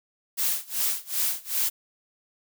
blue noise with tremolo, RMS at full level -24 dBFS, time 0.37-1.7 s, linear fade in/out 20 ms, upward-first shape sine, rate 2.6 Hz, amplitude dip 95%, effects none

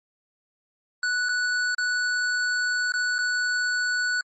square tone with dropouts, 1479 Hz, F#6, 1 cent flat, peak -23 dBFS, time 1.03-4.21 s, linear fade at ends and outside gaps 2 ms, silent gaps 1.287-1.291 / 1.747-1.782 / 2.921-2.938 / 3.183-3.188 s, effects MP3 32 kbps

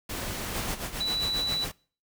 pink noise, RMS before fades -34 dBFS, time 0.09-0.75 s, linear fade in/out 10 ms
pink noise with tremolo, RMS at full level -33 dBFS, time 0.54-1.72 s, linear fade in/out 10 ms, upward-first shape sine, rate 7.4 Hz, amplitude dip 65%
sine tone, 3951 Hz, B7, in tune, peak -26 dBFS, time 1-1.65 s, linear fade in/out 10 ms
effects noise-tail reverb RT60 0.4 s tail -23 dB re dry

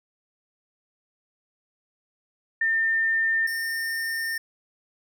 sine / square tone pair in turn, 1805 / 1814.5 Hz, A6 / A#6, +44 / -47 cents, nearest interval unison, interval 9 cents, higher second, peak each -20 / -27 dBFS, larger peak first, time 2.61-3.47 / 3.47-4.38 s, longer second, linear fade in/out 5 ms, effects none

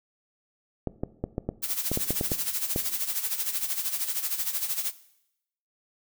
clicks, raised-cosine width 2 ms, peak -14 dBFS, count 11, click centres 0.873 / 1.035 / 1.24 / 1.381 / 1.49 / 1.916 / 1.974 / 2.106 / 2.211 / 2.318 / 2.761 s
blue noise with tremolo, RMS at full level -27 dBFS, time 1.62-4.92 s, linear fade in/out 20 ms, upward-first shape sine, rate 13 Hz, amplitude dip 70%
effects noise-tail reverb RT60 0.8 s tail -17 dB re dry

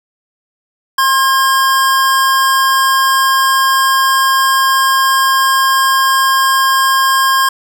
square tone pair together, 1063 / 1620.3 Hz, C6 / G#6, +27 / -43 cents, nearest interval perfect fifth, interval 730 cents, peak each -11 / -15 dBFS, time 0.98-7.49 s, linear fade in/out 5 ms, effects 7-bit

